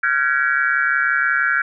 sine tone cluster, 1386 / 1517 / 1663 / 1907 / 2281 Hz, F6 / F#6 / G#6 / A#6 / C#7, -14 / +43 / +2 / +39 / +49 cents, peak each -20 / -20 / -20 / -28 / -29 dBFS, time 0.03-1.62 s, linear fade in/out 5 ms, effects none

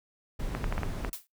brown noise, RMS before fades -33 dBFS, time 0.39-1.1 s, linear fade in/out 10 ms
clicks, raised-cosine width 0.5 ms, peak -17 dBFS, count 6, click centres 0.55 / 0.642 / 0.725 / 0.78 / 0.833 / 1.048 s
blue noise with exponential decay, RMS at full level -33 dBFS, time 1.13-1.27 s, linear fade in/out 0 ms, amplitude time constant 30 ms
effects noise-tail reverb RT60 0.2 s tail -26 dB re dry

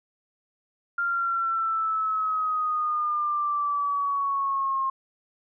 sine exponential sweep, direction down, 1396.9 to 1067 Hz, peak -23 dBFS, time 0.98-4.9 s, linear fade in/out 5 ms, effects none

